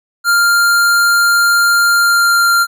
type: tone with pitch glide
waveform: square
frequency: 1396.9 to 1388.1 Hz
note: F6 to F6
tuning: 0 to -11 cents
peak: -9 dBFS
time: 0.24-2.67 s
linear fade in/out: 50 ms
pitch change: -11 cents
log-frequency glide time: 1.91-2.54 s
effects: none